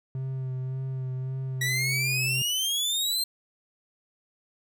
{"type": "tone with vibrato", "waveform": "triangle", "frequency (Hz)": 130.81, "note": "C3", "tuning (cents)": 0, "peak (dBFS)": -27, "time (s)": [0.15, 2.42], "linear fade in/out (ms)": 2, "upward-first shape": "sine", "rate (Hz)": 1.8, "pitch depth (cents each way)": 23}
{"type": "exponential sweep", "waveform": "sawtooth", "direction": "up", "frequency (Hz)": [1924, 4186], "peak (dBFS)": -22, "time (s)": [1.61, 3.24], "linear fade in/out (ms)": 5}
{"effects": []}